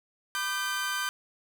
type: tone cluster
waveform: sawtooth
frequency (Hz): 993 / 1199 / 1548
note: B5 / D6 / G6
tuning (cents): +9 / +36 / -22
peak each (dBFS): -35 / -31 / -27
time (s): 0.35-1.09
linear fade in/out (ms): 0
effects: none